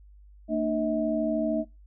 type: tone cluster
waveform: sine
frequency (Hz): 227.9 / 301.1 / 639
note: A#3 / D4 / D#5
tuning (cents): -39 / +43 / +46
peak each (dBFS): -28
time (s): 0.48-1.65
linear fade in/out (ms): 50
effects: noise-tail reverb RT60 0.2 s tail -20 dB re dry + added 50 Hz sine -49 dBFS peak until 1.86 s